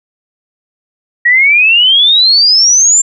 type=exponential sweep; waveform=sine; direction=up; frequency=1889 to 7400 Hz; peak=-4 dBFS; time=1.25-3.02 s; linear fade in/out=10 ms; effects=none